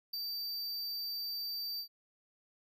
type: tone with ADSR envelope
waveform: square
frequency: 4646 Hz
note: D8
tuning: 20 cents flat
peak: -35 dBFS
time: 0.13-1.88 s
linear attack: 8 ms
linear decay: 11 ms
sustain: -2 dB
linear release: 88 ms
effects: none